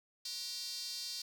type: tone with high-pass filter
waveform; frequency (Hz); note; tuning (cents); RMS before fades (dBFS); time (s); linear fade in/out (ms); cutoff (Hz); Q
square; 212.3; G#3; +38; -42; 0.25-1.22; 5; 4600; 5.1
effects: none